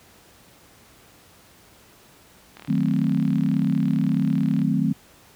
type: click train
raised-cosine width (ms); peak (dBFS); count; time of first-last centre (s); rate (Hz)
0.3; -25; 79; 2.57-4.617; 38.1
type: chord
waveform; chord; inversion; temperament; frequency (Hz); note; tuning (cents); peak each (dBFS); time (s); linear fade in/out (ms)
sine; D# diminished seventh; none; equal; 155.56 / 185 / 220 / 261.6; D#3 / F#3 / A3 / C4; 0 / 0 / 0 / 0; -24; 2.68-4.93; 10
effects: pink hiss -52 dBFS RMS until 5.35 s + high-pass 60 Hz 12 dB/octave